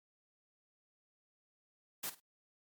white noise with echo, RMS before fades -39 dBFS, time 2.03-2.1 s, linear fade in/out 10 ms, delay 51 ms, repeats 2, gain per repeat -14 dB, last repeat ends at 2.202 s, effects high-pass 100 Hz 12 dB/octave + MP3 96 kbps

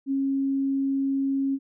sine tone, 272.5 Hz, C#4, 29 cents flat, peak -22 dBFS, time 0.06-1.59 s, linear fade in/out 50 ms, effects none

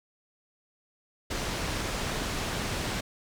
pink low-pass noise, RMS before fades -32 dBFS, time 1.3-3.01 s, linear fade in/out 10 ms, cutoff 7300 Hz, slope 12 dB/octave, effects none

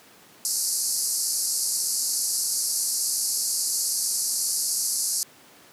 white band-pass noise, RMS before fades -26 dBFS, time 0.45-5.23 s, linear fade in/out 0 ms, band 4400 to 12000 Hz, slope 96 dB/octave, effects pink hiss -51 dBFS RMS until 5.72 s + high-pass 200 Hz 12 dB/octave

